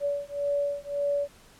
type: beating tone pair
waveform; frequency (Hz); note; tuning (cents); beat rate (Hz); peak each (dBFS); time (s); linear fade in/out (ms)
sine; 571 / 572.8; D5 / D5; -49 / -43; 1.8; -29; 0-1.28; 50
effects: pink hiss -55 dBFS RMS until 1.59 s + low-pass 12000 Hz 12 dB/octave